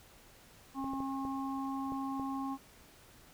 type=harmonic tone; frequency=270 Hz; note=C#4; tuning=45 cents flat; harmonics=1 / 3 / 4; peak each=-36 / -42 / -42 dBFS; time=0.74-2.58 s; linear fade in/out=50 ms
type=clicks; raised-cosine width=2 ms; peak=-31 dBFS; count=6; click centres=0.843 / 0.935 / 1.004 / 1.251 / 1.921 / 2.197 s
effects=pink hiss -59 dBFS RMS until 3.33 s